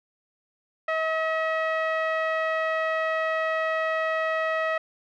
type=tone with low-pass filter; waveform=sawtooth; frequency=640 Hz; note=D#5; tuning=49 cents sharp; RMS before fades=-26 dBFS; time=0.88-4.78 s; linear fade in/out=5 ms; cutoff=2000 Hz; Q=2.2; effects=none